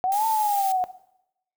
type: exponential two-way sweep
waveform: sine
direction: up then down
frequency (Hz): 726 to 900 to 726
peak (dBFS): -20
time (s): 0.04-0.84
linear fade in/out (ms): 0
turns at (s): 0.26
type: noise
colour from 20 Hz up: blue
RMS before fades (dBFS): -34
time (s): 0.12-0.72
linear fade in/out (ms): 0
effects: noise-tail reverb RT60 0.8 s tail -17 dB re dry